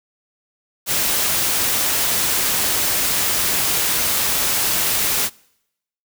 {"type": "noise", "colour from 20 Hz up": "white", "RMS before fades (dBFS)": -19, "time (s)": [0.86, 5.3], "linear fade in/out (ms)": 50, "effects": ["noise-tail reverb RT60 0.8 s tail -25 dB re dry"]}